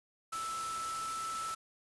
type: tone in noise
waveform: sine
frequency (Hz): 1318.5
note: E6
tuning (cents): 0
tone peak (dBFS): -36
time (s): 0.32-1.55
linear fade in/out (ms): 10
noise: white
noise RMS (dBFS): -43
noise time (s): 0.32-1.55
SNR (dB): +4
effects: resampled to 24000 Hz